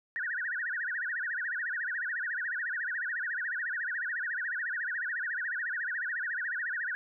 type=tone with vibrato; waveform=sine; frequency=1661.2 Hz; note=G#6; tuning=in tune; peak=-31 dBFS; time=0.16-6.95 s; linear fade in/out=0 ms; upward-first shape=sine; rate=14 Hz; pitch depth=240 cents each way; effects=none